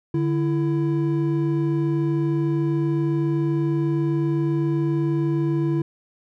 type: tone pair together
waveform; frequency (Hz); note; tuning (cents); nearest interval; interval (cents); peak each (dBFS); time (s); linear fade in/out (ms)
triangle; 146.83 / 333.3; D3 / E4; 0 / +19; octave + major second; 1419; -20; 0.14-5.82; 5
effects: none